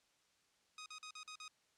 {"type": "tone bursts", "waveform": "10% pulse", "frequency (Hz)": 1252, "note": "D#6", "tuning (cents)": 10, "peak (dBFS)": -40, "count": 6, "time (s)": [0.78, 1.48], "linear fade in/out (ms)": 2, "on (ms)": 80, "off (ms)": 44, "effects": ["white hiss -75 dBFS RMS until 1.77 s", "low-pass 7000 Hz 12 dB/octave"]}